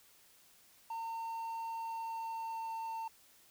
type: tone with pitch glide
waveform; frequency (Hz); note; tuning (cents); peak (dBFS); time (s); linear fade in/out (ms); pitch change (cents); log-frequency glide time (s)
triangle; 910 to 902.1; A#5 to A5; -42 to +43; -36; 0.9-3.08; 5; -15; 1.73-2.78
effects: white hiss -64 dBFS RMS until 3.5 s